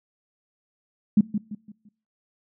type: tone with echo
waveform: sine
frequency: 210 Hz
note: G#3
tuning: 19 cents sharp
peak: -12 dBFS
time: 1.17-1.21 s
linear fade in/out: 5 ms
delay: 170 ms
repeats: 4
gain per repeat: -9 dB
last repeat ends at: 1.89 s
effects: noise-tail reverb RT60 0.5 s tail -23 dB re dry